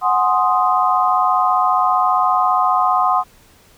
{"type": "chord", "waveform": "sine", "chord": "Ab dominant seventh", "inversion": "third", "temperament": "equal with one note detuned", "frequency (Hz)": [735.7, 830.6, 1046.5, 1244.5], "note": ["Gb5", "Ab5", "C6", "Eb6"], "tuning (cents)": [-10, 0, 0, 0], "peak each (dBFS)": [-17, -23, -17, -18], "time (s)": [0.01, 3.24], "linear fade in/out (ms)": 50, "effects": ["pink hiss -50 dBFS RMS until 3.77 s"]}